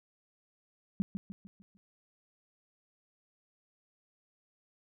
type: tone with echo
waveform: sine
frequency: 195.2 Hz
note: G3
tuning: 7 cents flat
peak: -25 dBFS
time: 1-1.02 s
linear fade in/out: 0 ms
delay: 150 ms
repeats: 5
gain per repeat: -7 dB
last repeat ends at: 1.77 s
effects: none

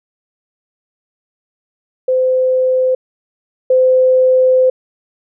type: tone pair in turn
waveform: sine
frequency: 514 / 514 Hz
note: C5 / C5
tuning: -31 / -31 cents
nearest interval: unison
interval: 0 cents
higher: neither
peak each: -10 / -7 dBFS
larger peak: second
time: 2.08-2.95 / 3.7-4.7 s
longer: second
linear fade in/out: 5 ms
effects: none

